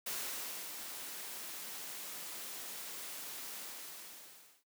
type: noise with ADSR envelope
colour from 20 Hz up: white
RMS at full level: -39 dBFS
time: 0.06-4.64 s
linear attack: 7 ms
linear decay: 600 ms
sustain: -6 dB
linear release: 1100 ms
effects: noise-tail reverb RT60 0.2 s tail -24 dB re dry + high-pass 200 Hz 12 dB/octave